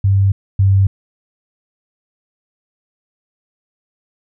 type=tone pair in turn; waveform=sine; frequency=98 / 97.32 Hz; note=G2 / G2; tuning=0 / -12 cents; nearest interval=unison; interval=12 cents; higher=first; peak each=-9 / -8 dBFS; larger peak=second; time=0.04-0.32 / 0.59-0.87 s; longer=neither; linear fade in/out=5 ms; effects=none